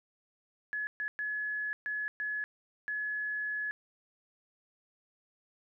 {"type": "tone bursts at uneven times", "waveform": "sine", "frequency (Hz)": 1700, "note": "G#6", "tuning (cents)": 40, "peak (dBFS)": -32, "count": 6, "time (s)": [[0.73, 0.87], [1, 1.08], [1.19, 1.73], [1.86, 2.08], [2.2, 2.44], [2.88, 3.71]], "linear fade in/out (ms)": 0, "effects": []}